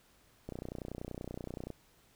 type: click train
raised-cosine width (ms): 2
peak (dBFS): -27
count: 38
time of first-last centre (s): 0.49-1.703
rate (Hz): 30.5
effects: pink hiss -66 dBFS RMS until 2.15 s